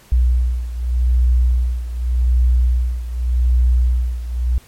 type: beating tone pair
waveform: sine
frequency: 61 / 61.85 Hz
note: B1 / B1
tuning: -21 / +3 cents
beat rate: 0.85 Hz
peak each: -14 / -18 dBFS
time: 0.12-4.58 s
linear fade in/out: 0 ms
effects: pink hiss -48 dBFS RMS until 4.67 s + MP3 64 kbps